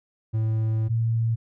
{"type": "tone pair in turn", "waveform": ["triangle", "sine"], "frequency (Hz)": [110.5, 114.26], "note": ["A2", "A#2"], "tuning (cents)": [8, -34], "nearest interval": "minor second", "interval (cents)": 58, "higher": "second", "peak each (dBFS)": [-19, -20], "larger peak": "first", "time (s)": [[0.33, 0.89], [0.89, 1.36]], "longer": "first", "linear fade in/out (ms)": 20, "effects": []}